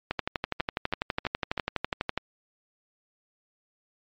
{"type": "two click trains", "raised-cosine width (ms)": 0.3, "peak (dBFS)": [-10, -13], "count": [26, 4], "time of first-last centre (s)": [[0.11, 2.176], [0.6, 1.577]], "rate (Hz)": [12.1, 3.07], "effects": ["low-pass 4000 Hz 12 dB/octave", "MP3 64 kbps"]}